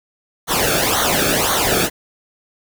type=noise with flanger; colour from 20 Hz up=pink; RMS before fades=-17 dBFS; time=0.47-1.9 s; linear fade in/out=50 ms; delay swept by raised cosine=0.39 to 1.03 ms; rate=1.9 Hz; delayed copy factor=-0.8; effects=none